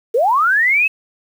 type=linear sweep; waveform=sine; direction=up; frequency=419 to 2637 Hz; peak=-11 dBFS; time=0.14-0.88 s; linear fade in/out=10 ms; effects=7-bit